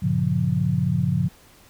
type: chord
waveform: sine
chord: G half-diminished seventh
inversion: none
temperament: just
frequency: 98 / 117.6 / 141.12 / 176.4 Hz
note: G2 / Bb2 / Db3 / F3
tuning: 0 / +16 / +31 / +18 cents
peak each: -27 / -26 / -23 / -23 dBFS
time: 0.02-1.29 s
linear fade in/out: 10 ms
effects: pink hiss -52 dBFS RMS until 1.69 s